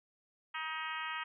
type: harmonic tone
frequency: 316 Hz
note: D#4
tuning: 27 cents sharp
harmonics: 3 / 4 / 5 / 6 / 7 / 8 / 9 / 10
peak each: -44 / -42 / -46 / -43 / -48 / -46 / -48 / -49 dBFS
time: 0.54-1.24 s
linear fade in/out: 10 ms
effects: none